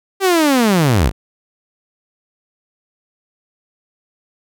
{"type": "linear sweep", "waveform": "sawtooth", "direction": "down", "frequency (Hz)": [396.2, 42.57], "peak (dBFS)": -7, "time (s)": [0.2, 1.12], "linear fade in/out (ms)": 50, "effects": []}